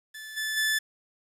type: tone with level steps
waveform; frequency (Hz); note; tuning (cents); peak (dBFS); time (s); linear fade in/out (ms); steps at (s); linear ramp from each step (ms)
sawtooth; 1744; A6; -16; -36 / -25 / -20; 0.14-0.79; 10; 0.36 / 0.56; 20
effects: resampled to 32000 Hz + 9-bit